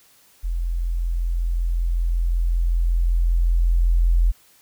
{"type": "tone with level ramp", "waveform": "sine", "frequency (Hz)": 42.66, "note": "F1", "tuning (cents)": -40, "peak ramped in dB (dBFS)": [-21, -13], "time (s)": [0.43, 4.32], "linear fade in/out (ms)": 20, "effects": ["white hiss -55 dBFS RMS until 4.61 s"]}